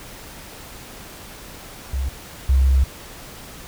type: tone pair in turn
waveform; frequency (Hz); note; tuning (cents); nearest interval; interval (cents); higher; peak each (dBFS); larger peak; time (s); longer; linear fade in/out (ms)
sine; 66.3 / 66.3; C2 / C2; +23 / +23; unison; 0; neither; -20 / -12; second; 1.93-2.09 / 2.49-2.84; second; 5
effects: pink hiss -39 dBFS RMS until 3.67 s